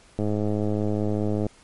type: click train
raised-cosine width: 2 ms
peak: -13 dBFS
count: 135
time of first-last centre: 0.19-1.466 s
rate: 105 Hz
effects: pink hiss -54 dBFS RMS until 1.63 s + MP3 48 kbps